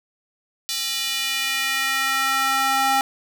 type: tone with high-pass filter sweep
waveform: square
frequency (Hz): 268.5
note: C4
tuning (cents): +45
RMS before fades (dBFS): -22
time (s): 0.69-3.01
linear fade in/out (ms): 0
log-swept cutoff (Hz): 4000 to 850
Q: 1.7
effects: none